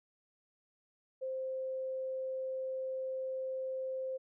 sine tone, 523.3 Hz, C5, in tune, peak -35 dBFS, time 1.21-4.18 s, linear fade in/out 20 ms, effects none

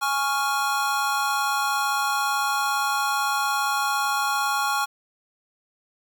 square chord, Db major, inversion second, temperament equal, 830.6 / 1108.7 / 1396.9 Hz, Ab5 / Db6 / F6, 0 / 0 / 0 cents, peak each -27 dBFS, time 0.01-4.86 s, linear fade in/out 20 ms, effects 9-bit

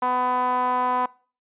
sawtooth tone with band-pass filter, 250.4 Hz, B3, 24 cents sharp, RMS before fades -23 dBFS, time 0.02-1.06 s, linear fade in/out 5 ms, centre 940 Hz, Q 5.4, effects noise-tail reverb RT60 0.4 s tail -23 dB re dry + resampled to 8000 Hz

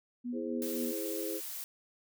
sine tone with tremolo, 244.1 Hz, B3, 20 cents flat, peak -33 dBFS, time 0.24-0.93 s, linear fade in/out 20 ms, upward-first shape triangle, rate 3.8 Hz, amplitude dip 65%
sine chord, E augmented, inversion none, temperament equal with one note detuned, 328.5 / 415.3 / 523.3 Hz, E4 / G#4 / B#4, -6 / 0 / 0 cents, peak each -38 / -39 / -41 dBFS, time 0.32-1.41 s, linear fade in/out 50 ms
blue noise, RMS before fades -41 dBFS, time 0.62-1.64 s, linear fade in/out 0 ms
effects none

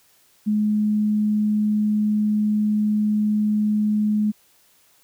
sine tone, 211.3 Hz, G#3, 30 cents sharp, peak -17 dBFS, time 0.46-4.32 s, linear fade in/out 20 ms, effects white hiss -58 dBFS RMS until 5.03 s

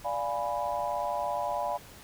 sine chord, D diminished seventh, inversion none, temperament equal, 587.3 / 698.5 / 830.6 / 987.8 Hz, D5 / F5 / Ab5 / Cb6, 0 / 0 / 0 / 0 cents, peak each -34 dBFS, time 0.04-1.78 s, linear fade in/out 20 ms, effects pink hiss -50 dBFS RMS until 2.03 s

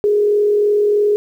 sine tone with frequency modulation, 415.3 Hz, G#4, in tune, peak -11 dBFS, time 0.04-1.16 s, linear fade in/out 0 ms, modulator 43.1 Hz, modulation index 0.3, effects 8-bit

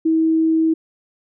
sine tone, 321.8 Hz, E4, 42 cents flat, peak -13 dBFS, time 0.05-0.74 s, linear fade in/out 10 ms, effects none

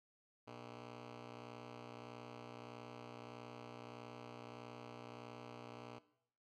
10% pulse ring-modulated tone, 180 Hz, F#3, 47 cents flat, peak -39 dBFS, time 0.47-5.99 s, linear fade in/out 10 ms, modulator 59.2 Hz, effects noise-tail reverb RT60 0.7 s tail -17 dB re dry + low-pass 4000 Hz 12 dB/octave

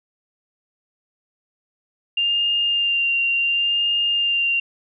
sine tone with vibrato, 2794 Hz, F7, in tune, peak -17 dBFS, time 2.17-4.6 s, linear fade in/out 5 ms, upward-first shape sine, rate 0.7 Hz, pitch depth 18 cents each way, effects none

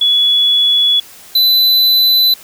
sine / square tone pair in turn, 3395 / 4005 Hz, G#7 / B7, +37 / +23 cents, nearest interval minor third, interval 286 cents, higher second, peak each -8 dBFS, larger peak neither, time 0.01-1 / 1.35-2.34 s, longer neither, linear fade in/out 5 ms, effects white hiss -38 dBFS RMS until 2.43 s

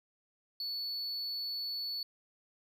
triangle tone, 4440 Hz, C#8, 2 cents sharp, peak -34 dBFS, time 0.6-2.03 s, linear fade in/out 2 ms, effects none

